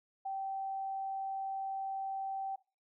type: tone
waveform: sine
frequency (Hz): 776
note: G5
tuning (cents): -18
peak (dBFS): -35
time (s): 0.25-2.56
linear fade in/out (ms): 10
effects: noise-tail reverb RT60 0.3 s tail -18 dB re dry